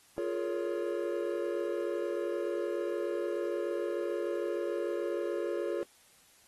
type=chord; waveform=triangle; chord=Bb minor seventh; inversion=second; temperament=just; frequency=349.6 / 419.5 / 466.2 / 559.4 Hz; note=F4 / Ab4 / Bb4 / Db5; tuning=+2 / +17 / 0 / +16 cents; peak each=-33 / -35 / -37 / -35 dBFS; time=0.18-5.83 s; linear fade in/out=0 ms; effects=white hiss -62 dBFS RMS until 6.47 s + AAC 32 kbps